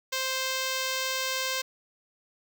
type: tone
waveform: 5% pulse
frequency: 523.3 Hz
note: C5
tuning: in tune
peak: -16 dBFS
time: 0.12-1.62 s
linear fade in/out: 10 ms
effects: none